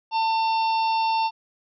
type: harmonic tone with a mistuned harmonic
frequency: 895 Hz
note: A5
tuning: 29 cents sharp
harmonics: 1 / 3 / 4 / 5 / 6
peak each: -20 / -32 / -38 / -36 / -38 dBFS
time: 0.11-1.31 s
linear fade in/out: 50 ms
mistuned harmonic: 3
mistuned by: +21 cents
effects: none